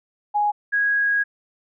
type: tone pair in turn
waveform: sine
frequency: 830.6 / 1649.7 Hz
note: G#5 / G#6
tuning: 0 / -12 cents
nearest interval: octave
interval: 1188 cents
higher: second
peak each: -17 dBFS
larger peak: neither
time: 0.34-0.52 / 0.72-1.24 s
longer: second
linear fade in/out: 20 ms
effects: none